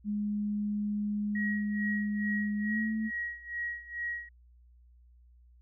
sine tone with pitch glide, 207.7 to 219.4 Hz, G#3 to A3, 0 to -5 cents, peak -29 dBFS, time 0.04-3.11 s, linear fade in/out 50 ms, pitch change +95 cents, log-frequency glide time 2.61-2.79 s
sine tone with tremolo, 1901 Hz, A#6, 33 cents sharp, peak -31 dBFS, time 1.35-4.29 s, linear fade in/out 5 ms, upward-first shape sine, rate 2.3 Hz, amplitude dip 85%
effects added 60 Hz sine -56 dBFS peak until 5.61 s

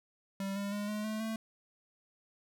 square tone with pitch steps, 195.5 / 200.5 / 205.7 / 211 / 216.4 / 222 Hz, G3 / G3 / G#3 / G#3 / A3 / A3, -4 / +39 / -16 / +28 / -29 / +16 cents, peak -35 dBFS, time 0.4-1.36 s, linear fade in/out 2 ms, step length 160 ms, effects none

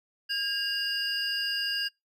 triangle tone cluster, 1621 / 2831 / 4809 / 5070 Hz, G#6 / F7 / D8 / D#8, -42 / +23 / +40 / +32 cents, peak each -31 / -32 / -30 / -36 dBFS, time 0.29-1.89 s, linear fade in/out 20 ms, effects noise-tail reverb RT60 0.2 s tail -26 dB re dry

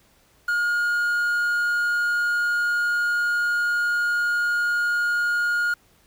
triangle tone with quantisation, 1426 Hz, F6, 36 cents sharp, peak -18 dBFS, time 0.48-5.74 s, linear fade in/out 5 ms, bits 7, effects pink hiss -59 dBFS RMS until 6.06 s

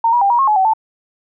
sine tone with pitch steps, 916 / 963 / 796 / 955 / 1081 / 849 / 761 / 880 Hz, A#5 / B5 / G5 / A#5 / C#6 / G#5 / F#5 / A5, -31 / -44 / +26 / +42 / -44 / +38 / +48 / 0 cents, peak -10 dBFS, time 0.04-0.736 s, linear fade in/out 5 ms, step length 87 ms, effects none

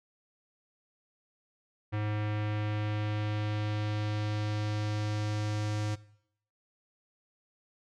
square tone with low-pass filter sweep, 105.7 Hz, G#2, 31 cents sharp, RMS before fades -32 dBFS, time 1.92-5.96 s, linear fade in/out 20 ms, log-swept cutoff 2300 to 6800 Hz, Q 1.3, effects noise-tail reverb RT60 0.7 s tail -19 dB re dry

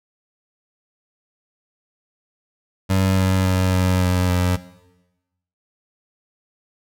25% pulse tone with pitch steps, 95.2 / 94.11 / 93.03 / 91.96 / 90.9 / 89.86 Hz, F#2 / F#2 / F#2 / F#2 / F#2 / F2, +50 / +30 / +10 / -10 / -30 / +50 cents, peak -12 dBFS, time 2.89-4.57 s, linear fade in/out 20 ms, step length 280 ms, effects noise-tail reverb RT60 1.0 s tail -17 dB re dry

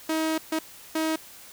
sawtooth tone bursts at uneven times, 317.7 Hz, D#4, 36 cents sharp, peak -20 dBFS, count 3, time 0.09-0.38 / 0.52-0.59 / 0.95-1.16 s, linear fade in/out 5 ms, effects white hiss -47 dBFS RMS until 1.52 s

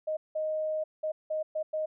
sine tone bursts at uneven times, 622.3 Hz, D#5, in tune, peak -28 dBFS, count 6, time 0.07-0.17 / 0.35-0.84 / 1.03-1.12 / 1.3-1.43 / 1.55-1.63 / 1.73-1.86 s, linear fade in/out 10 ms, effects none

